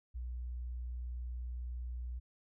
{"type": "tone", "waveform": "sine", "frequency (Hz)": 60.9, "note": "B1", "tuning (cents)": -24, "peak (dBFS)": -38, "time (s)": [0.14, 2.2], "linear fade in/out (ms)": 20, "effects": []}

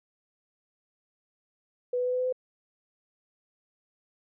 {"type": "tone with pitch steps", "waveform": "sine", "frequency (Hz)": [493.9, 497, 500.2, 503.4, 506.6, 509.8], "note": ["B4", "B4", "B4", "B4", "B4", "C5"], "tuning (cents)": [0, 11, 22, 33, 44, -45], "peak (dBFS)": -25, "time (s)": [1.93, 2.326], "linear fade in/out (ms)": 5, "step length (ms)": 66, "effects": []}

